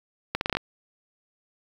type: accelerating click train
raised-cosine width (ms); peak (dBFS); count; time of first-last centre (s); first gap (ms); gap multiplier
0.3; -9; 7; 0.35-0.57; 61; 0.79
effects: 7-bit